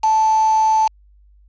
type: tone with quantisation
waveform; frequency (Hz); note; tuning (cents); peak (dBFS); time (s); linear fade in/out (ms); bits
sine; 876; A5; -8; -12; 0.03-0.88; 10; 4
effects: added 50 Hz sine -47 dBFS peak until 1.48 s + resampled to 16000 Hz